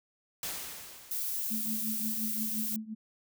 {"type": "noise with exponential decay", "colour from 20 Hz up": "white", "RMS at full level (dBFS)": -35, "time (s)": [0.43, 1.91], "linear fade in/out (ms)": 2, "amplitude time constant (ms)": 320}
{"type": "noise", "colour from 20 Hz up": "violet", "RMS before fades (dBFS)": -34, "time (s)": [1.11, 2.76], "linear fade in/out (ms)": 2}
{"type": "tone with tremolo", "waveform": "sine", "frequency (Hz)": 218.2, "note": "A3", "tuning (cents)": -14, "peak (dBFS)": -32, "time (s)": [1.5, 2.95], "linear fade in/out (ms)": 20, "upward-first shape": "triangle", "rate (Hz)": 5.7, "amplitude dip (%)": 90}
{"effects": []}